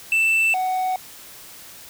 triangle tone pair in turn, 2659 / 744.9 Hz, E7 / F#5, +14 / +11 cents, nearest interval octave + minor seventh, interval 2203 cents, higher first, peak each -14 / -18 dBFS, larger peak first, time 0.12-0.54 / 0.54-0.96 s, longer neither, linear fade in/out 2 ms, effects white hiss -42 dBFS RMS until 1.89 s

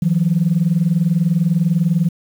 sine tone pair together, 159.9 / 179.92 Hz, D#3 / F#3, +48 / -48 cents, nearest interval major second, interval 204 cents, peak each -15 / -15 dBFS, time 0.02-2.09 s, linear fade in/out 5 ms, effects tanh soft clip ceiling -6 dBFS + 7-bit

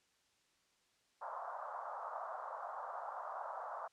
pink band-pass noise, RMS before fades -45 dBFS, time 1.21-3.88 s, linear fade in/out 10 ms, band 620 to 1300 Hz, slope 48 dB/octave, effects white hiss -75 dBFS RMS until 3.92 s + low-pass 7000 Hz 12 dB/octave

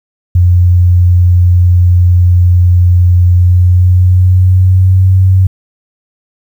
sine tone with pitch glide, 88.9 to 94.02 Hz, F2 to F#2, +31 to +28 cents, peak -3 dBFS, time 0.35-5.47 s, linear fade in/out 5 ms, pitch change +97 cents, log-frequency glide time 3.31-5.11 s, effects 7-bit

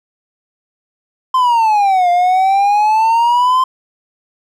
triangle exponential two-way sweep, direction down then up, 1044 to 698.5 to 1044 Hz, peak -7 dBFS, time 1.34-3.64 s, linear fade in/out 5 ms, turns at 2.1 s, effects none

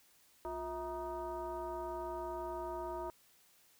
sine tone with frequency modulation, 649 Hz, E5, 27 cents flat, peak -38 dBFS, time 0.45-3.1 s, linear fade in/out 0 ms, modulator 294 Hz, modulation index 1.5, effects white hiss -67 dBFS RMS until 3.79 s

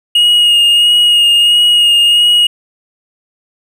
triangle tone with vibrato, 2868 Hz, F7, 45 cents sharp, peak -4 dBFS, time 0.15-2.47 s, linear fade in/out 5 ms, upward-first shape sine, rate 1.5 Hz, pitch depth 19 cents each way, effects none

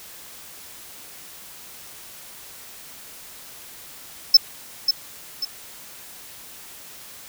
triangle tone with echo, 5274 Hz, E8, in tune, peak -5 dBFS, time 4.34-4.37 s, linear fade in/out 5 ms, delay 540 ms, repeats 2, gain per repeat -8 dB, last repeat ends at 5.45 s, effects white hiss -42 dBFS RMS until 7.28 s

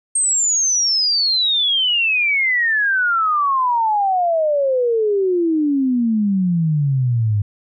sine exponential sweep, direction down, 8550 to 100.6 Hz, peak -14 dBFS, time 0.15-7.42 s, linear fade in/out 5 ms, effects none

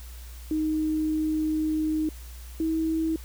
sine tone pair in turn, 311.1 / 321.3 Hz, D#4 / E4, 0 / -44 cents, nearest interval minor second, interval 56 cents, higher second, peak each -23 dBFS, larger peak neither, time 0.51-2.09 / 2.6-3.16 s, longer first, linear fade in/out 2 ms, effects added 60 Hz sine -39 dBFS peak until 3.24 s + white hiss -50 dBFS RMS until 3.24 s

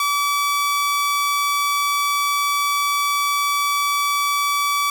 sawtooth tone, 1149 Hz, D6, 38 cents flat, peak -14 dBFS, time 0-4.9 s, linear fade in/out 2 ms, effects none

